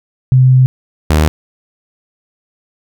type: tone pair in turn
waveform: sine / sawtooth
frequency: 129.1 / 77.12 Hz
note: C3 / D#2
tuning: -23 / -15 cents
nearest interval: major sixth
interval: 892 cents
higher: first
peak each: -4 dBFS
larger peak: neither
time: 0.32-0.66 / 1.1-1.28 s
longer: first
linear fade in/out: 0 ms
effects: none